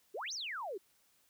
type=exponential two-way sweep; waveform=sine; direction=up then down; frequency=349.2 to 6410 to 349.2 Hz; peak=-38 dBFS; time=0.14-0.78 s; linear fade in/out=10 ms; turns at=0.33 s; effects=white hiss -71 dBFS RMS until 1.29 s

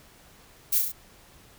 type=noise with echo; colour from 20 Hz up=violet; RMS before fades=-23 dBFS; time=0.72-0.79 s; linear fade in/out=10 ms; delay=33 ms; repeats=4; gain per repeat=-3 dB; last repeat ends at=0.922 s; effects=pink hiss -54 dBFS RMS until 1.58 s

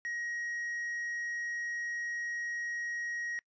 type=tone; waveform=triangle; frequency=1890 Hz; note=A#6; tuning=23 cents sharp; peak=-33 dBFS; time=0.05-3.39 s; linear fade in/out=0 ms; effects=noise-tail reverb RT60 0.1 s tail -24 dB re dry + resampled to 16000 Hz

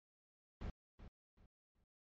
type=noise with echo; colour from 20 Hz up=brown; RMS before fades=-44 dBFS; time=0.61-0.7 s; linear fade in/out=2 ms; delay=380 ms; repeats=3; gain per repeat=-11 dB; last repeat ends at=1.84 s; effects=low-pass 4000 Hz 12 dB/octave + MP3 32 kbps

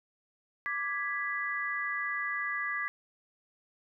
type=chord; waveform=sine; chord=G# diminished; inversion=second; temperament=equal; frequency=1174.7 / 1661.2 / 1975.5 Hz; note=D6 / G#6 / B6; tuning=0 / 0 / 0 cents; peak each=-37 / -35 / -34 dBFS; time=0.66-2.88 s; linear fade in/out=0 ms; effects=none

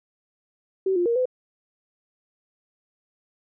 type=tone with pitch steps; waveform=sine; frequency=381.6 / 351.6 / 468 / 507 Hz; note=G4 / F4 / A#4 / B4; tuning=-47 / +12 / +7 / +45 cents; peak=-19 dBFS; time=0.86-1.256 s; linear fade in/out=5 ms; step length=99 ms; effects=none

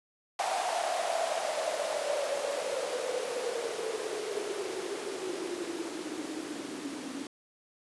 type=noise with band-pass filter sweep; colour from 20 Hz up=blue; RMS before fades=-34 dBFS; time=0.39-7.27 s; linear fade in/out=2 ms; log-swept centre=750 to 270 Hz; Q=9.3; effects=resampled to 24000 Hz

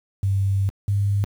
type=tone pair in turn; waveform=sine; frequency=98 / 100.64 Hz; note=G2 / G2; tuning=0 / +46 cents; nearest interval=unison; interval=46 cents; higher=second; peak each=-17 dBFS; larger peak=neither; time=0.23-0.69 / 0.88-1.24 s; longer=first; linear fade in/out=0 ms; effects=high-pass 60 Hz 12 dB/octave + 8-bit

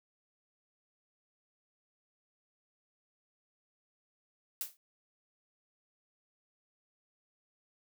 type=noise with exponential decay; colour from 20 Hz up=blue; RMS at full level=-33 dBFS; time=4.61-4.77 s; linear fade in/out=1 ms; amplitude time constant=33 ms; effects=none

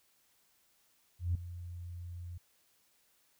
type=tone with ADSR envelope; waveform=sine; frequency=87.31 Hz; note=F2; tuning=in tune; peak=-26 dBFS; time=1.19-2.38 s; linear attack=160 ms; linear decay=4 ms; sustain=-15 dB; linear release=8 ms; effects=tanh soft clip ceiling -23 dBFS + white hiss -71 dBFS RMS until 3.39 s

